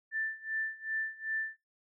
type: tone with tremolo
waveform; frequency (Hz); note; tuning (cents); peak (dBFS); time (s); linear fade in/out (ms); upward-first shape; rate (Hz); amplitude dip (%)
sine; 1770; A6; +10; -30; 0.11-1.57; 50; sine; 2.6; 90
effects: noise-tail reverb RT60 0.2 s tail -23 dB re dry